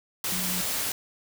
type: tone in noise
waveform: sine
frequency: 182.2 Hz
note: F#3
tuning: 26 cents flat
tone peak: -33 dBFS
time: 0.32-0.61 s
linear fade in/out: 2 ms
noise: white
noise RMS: -29 dBFS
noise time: 0.24-0.92 s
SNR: -7 dB
effects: none